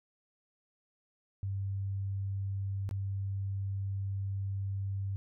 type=tone with dropouts; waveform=sine; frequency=98 Hz; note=G2; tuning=in tune; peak=-32 dBFS; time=1.43-5.16 s; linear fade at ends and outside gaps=0 ms; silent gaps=2.891-2.911 s; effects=none